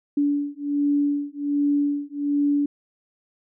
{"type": "beating tone pair", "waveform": "sine", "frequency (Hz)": [287.2, 288.5], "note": ["D4", "D4"], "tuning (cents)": [-39, -31], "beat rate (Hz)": 1.3, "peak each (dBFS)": -23, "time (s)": [0.17, 2.66], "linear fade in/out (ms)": 5, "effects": []}